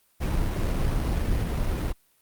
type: noise with sample-and-hold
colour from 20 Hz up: brown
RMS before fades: -25 dBFS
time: 0.2-1.93 s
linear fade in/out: 20 ms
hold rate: 4900 Hz
effects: white hiss -65 dBFS RMS until 2.21 s + Opus 32 kbps